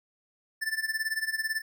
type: tone with tremolo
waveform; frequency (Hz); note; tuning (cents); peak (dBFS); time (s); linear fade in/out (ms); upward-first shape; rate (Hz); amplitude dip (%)
square; 1763; A6; +3; -26; 0.61-1.62; 20; sine; 18; 85
effects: none